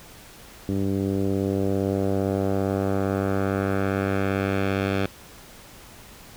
10% pulse tone with low-pass filter sweep, 97.6 Hz, G2, 7 cents flat, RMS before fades -24 dBFS, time 0.69-5.06 s, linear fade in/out 0 ms, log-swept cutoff 300 to 3200 Hz, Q 1.2, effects pink hiss -46 dBFS RMS until 6.36 s

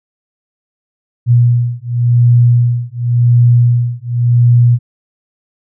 sine beating tone pair, 120 / 120.91 Hz, B2 / B2, -49 / -36 cents, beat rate 0.91 Hz, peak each -10 dBFS, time 1.26-4.79 s, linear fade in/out 50 ms, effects none

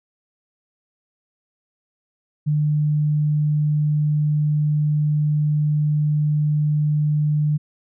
sine tone, 150 Hz, D3, 37 cents sharp, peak -16 dBFS, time 2.46-7.58 s, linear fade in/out 20 ms, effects none

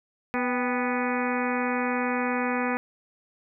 harmonic tone with a mistuned harmonic, 247 Hz, B3, in tune, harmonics 1 / 2 / 3 / 4 / 5 / 6 / 7 / 8 / 9 / 10, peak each -28 / -31 / -33 / -34 / -35 / -36 / -36 / -37 / -38 / -38 dBFS, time 0.34-2.77 s, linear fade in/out 0 ms, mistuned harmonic 3, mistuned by +73 cents, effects none

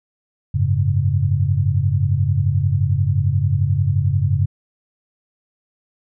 sine chord, F# suspended second, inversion none, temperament equal, 92.5 / 103.83 / 138.59 Hz, F#2 / G#2 / C#3, 0 / 0 / 0 cents, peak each -19 / -19 / -19 dBFS, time 0.54-4.46 s, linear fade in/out 10 ms, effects none

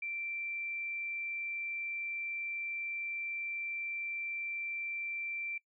sine tone, 2349 Hz, D7, in tune, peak -36 dBFS, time 0.02-5.58 s, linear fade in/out 5 ms, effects noise-tail reverb RT60 0.1 s tail -24 dB re dry

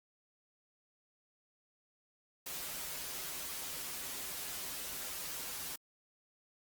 white noise with comb filter, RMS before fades -42 dBFS, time 2.46-5.76 s, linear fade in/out 5 ms, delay 9.1 ms, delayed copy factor -1, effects Opus 48 kbps

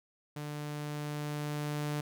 sawtooth tone with level ramp, 148.3 Hz, D3, 17 cents sharp, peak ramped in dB -34 to -28 dBFS, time 0.36-2.01 s, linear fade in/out 5 ms, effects none

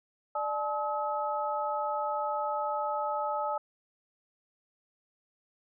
sine tone cluster, 594 / 858 / 1280 Hz, D5 / A5 / D#6, +20 / -44 / +49 cents, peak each -34 / -32 / -34 dBFS, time 0.35-3.58 s, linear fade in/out 5 ms, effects none

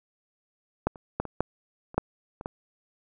clicks, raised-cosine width 1 ms, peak -9 / -30 / -12 / -22 / -9 / -29 / -8 / -24 / -17 dBFS, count 9, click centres 0.87 / 0.958 / 1.2 / 1.253 / 1.406 / 1.944 / 1.98 / 2.411 / 2.459 s, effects none

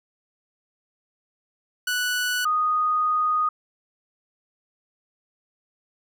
sawtooth / sine tone pair in turn, 1480 / 1240.1 Hz, F#6 / D#6, 0 / -6 cents, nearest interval minor third, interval 306 cents, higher first, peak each -19 dBFS, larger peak neither, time 1.87-2.45 / 2.45-3.49 s, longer second, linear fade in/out 5 ms, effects none

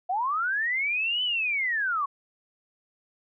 sine linear two-way sweep, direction up then down, 696 to 3037 to 1078 Hz, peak -24 dBFS, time 0.09-2.06 s, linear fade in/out 10 ms, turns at 1.23 s, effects none

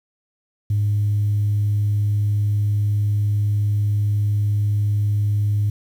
sine tone, 103.6 Hz, G#2, 4 cents flat, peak -15 dBFS, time 0.7-5.7 s, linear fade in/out 5 ms, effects tanh soft clip ceiling -13 dBFS + 8-bit

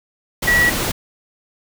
sine tone in noise, 1933 Hz, B6, 38 cents flat, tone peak -12 dBFS, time 0.47-0.7 s, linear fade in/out 10 ms, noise pink, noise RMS -21 dBFS, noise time 0.42-0.92 s, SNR +6 dB, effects none

